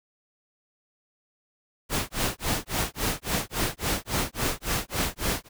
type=noise with tremolo; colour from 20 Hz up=pink; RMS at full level=-25 dBFS; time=1.89-5.49 s; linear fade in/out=50 ms; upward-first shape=sine; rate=3.6 Hz; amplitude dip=100%; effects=none